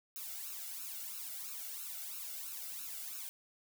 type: noise with flanger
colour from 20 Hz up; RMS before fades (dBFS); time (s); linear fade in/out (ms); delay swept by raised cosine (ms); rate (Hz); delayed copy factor
blue; -44; 0.16-3.29; 0; 0.74 to 1.44; 3; +0.9
effects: none